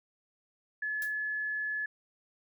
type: tone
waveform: sine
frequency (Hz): 1713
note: A6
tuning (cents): -47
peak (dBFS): -31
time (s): 0.82-1.86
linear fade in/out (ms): 5
type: noise with exponential decay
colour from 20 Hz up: blue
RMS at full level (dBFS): -39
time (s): 1.02-1.16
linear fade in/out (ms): 0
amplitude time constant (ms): 29
effects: none